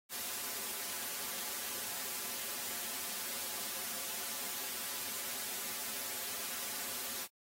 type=noise with comb filter; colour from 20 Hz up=white; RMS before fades=-40 dBFS; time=0.09-7.28 s; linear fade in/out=50 ms; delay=6.4 ms; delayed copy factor=-1; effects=high-pass 150 Hz 12 dB/octave + AAC 48 kbps